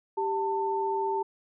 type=tone pair together; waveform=sine; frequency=392 / 892.8 Hz; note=G4 / A5; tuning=0 / +25 cents; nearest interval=octave + major second; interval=1425 cents; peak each=-29 / -28 dBFS; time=0.17-1.23 s; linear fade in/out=10 ms; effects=none